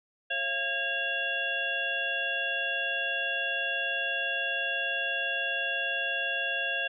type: tone cluster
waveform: sine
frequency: 541 / 682 / 1629 / 2761 / 3387 Hz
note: C#5 / F5 / G#6 / F7 / G#7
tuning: -42 / -41 / -34 / -20 / +33 cents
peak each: -40 / -38 / -31 / -32 / -37 dBFS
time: 0.3-6.88 s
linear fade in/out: 10 ms
effects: none